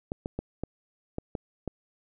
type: clicks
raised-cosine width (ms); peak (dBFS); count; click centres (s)
2; -18; 7; 0.119 / 0.259 / 0.39 / 0.636 / 1.184 / 1.352 / 1.677
effects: none